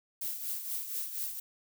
violet noise with tremolo, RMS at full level -34 dBFS, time 0.21-1.4 s, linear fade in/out 5 ms, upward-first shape triangle, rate 4.2 Hz, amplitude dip 65%, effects none

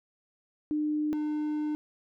sine / triangle tone pair in turn, 301.8 / 301.8 Hz, D4 / D4, +47 / +47 cents, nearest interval unison, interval 0 cents, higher neither, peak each -26 / -26 dBFS, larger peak neither, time 0.71-1.13 / 1.13-1.75 s, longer second, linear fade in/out 0 ms, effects none

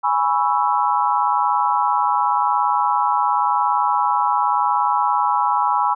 sine chord, C# minor seventh, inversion second, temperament equal, 830.6 / 987.8 / 1108.7 / 1318.5 Hz, G#5 / B5 / C#6 / E6, 0 / 0 / 0 / 0 cents, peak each -20 / -19 / -23 / -23 dBFS, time 0.03-5.95 s, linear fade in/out 20 ms, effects none

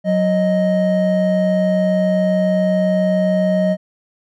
triangle tone pair together, 185 / 622.3 Hz, F#3 / D#5, 0 / 0 cents, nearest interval octave + major sixth, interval 2100 cents, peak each -14 dBFS, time 0.04-3.77 s, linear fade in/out 50 ms, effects none

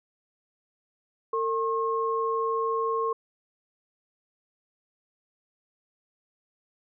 sine tone pair together, 453.2 / 1077.9 Hz, A#4 / C#6, -49 / -49 cents, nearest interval octave + minor third, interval 1500 cents, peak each -27 dBFS, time 1.33-3.13 s, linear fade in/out 5 ms, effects none

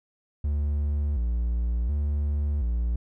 triangle tone with vibrato, 65.41 Hz, C2, in tune, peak -21 dBFS, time 0.44-2.96 s, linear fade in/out 5 ms, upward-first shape square, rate 0.69 Hz, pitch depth 190 cents each way, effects none

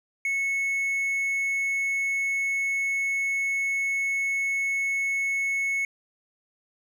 triangle tone, 2200 Hz, C#7, 14 cents flat, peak -22 dBFS, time 0.25-5.85 s, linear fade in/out 2 ms, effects none

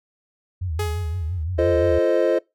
sine tone with vibrato, 84.4 Hz, E2, 41 cents sharp, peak -23 dBFS, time 0.61-1.99 s, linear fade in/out 10 ms, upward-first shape sine, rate 5.8 Hz, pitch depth 170 cents each way
sawtooth tone with exponential decay, 420 Hz, G#4, 19 cents sharp, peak -20 dBFS, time 0.79-1.44 s, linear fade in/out 5 ms, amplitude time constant 140 ms
triangle chord, F dominant seventh, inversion none, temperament equal with one note detuned, 344.2 / 440 / 523.3 / 622.3 Hz, F4 / A4 / C5 / Eb5, -25 / 0 / 0 / 0 cents, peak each -20 / -21 / -19 / -20 dBFS, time 1.58-2.39 s, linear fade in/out 10 ms
effects noise-tail reverb RT60 0.2 s tail -23 dB re dry

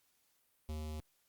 square tone with notch filter, 77.1 Hz, D#2, 15 cents flat, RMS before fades -40 dBFS, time 0.69-1 s, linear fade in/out 0 ms, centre 1600 Hz, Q 1.1, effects white hiss -75 dBFS RMS until 1.28 s + Opus 48 kbps

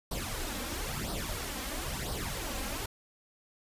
pink noise with flanger, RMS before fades -36 dBFS, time 0.11-2.86 s, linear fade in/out 5 ms, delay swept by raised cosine 0.21 to 3.81 ms, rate 1 Hz, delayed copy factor +0.7, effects resampled to 32000 Hz

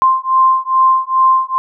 sine beating tone pair, 1046.5 / 1048.9 Hz, C6 / C6, 0 / +4 cents, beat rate 2.4 Hz, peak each -12 dBFS, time 0.02-1.58 s, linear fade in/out 0 ms, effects none

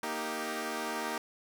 10% pulse chord, Eb major, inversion second, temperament equal, 233.1 / 311.1 / 392 Hz, Bb3 / Eb4 / G4, 0 / 0 / 0 cents, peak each -30 dBFS, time 0.03-1.18 s, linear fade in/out 2 ms, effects none

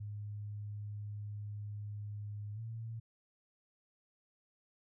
sine tone with pitch glide, 103.83 to 113.23 Hz, G#2 to A#2, 0 to -50 cents, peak -40 dBFS, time 0-3 s, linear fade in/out 10 ms, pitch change +150 cents, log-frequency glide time 2.54-2.6 s, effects none

